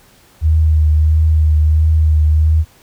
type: tone with vibrato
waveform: sine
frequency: 77.78 Hz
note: D#2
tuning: in tune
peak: -8 dBFS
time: 0.41-2.65 s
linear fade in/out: 50 ms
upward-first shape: triangle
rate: 1.5 Hz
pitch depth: 31 cents each way
effects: pink hiss -48 dBFS RMS until 2.82 s